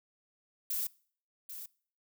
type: noise with echo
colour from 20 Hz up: violet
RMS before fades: -34 dBFS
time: 0.7-0.87 s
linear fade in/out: 5 ms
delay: 790 ms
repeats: 1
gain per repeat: -10 dB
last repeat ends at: 1.66 s
effects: noise-tail reverb RT60 0.5 s tail -23 dB re dry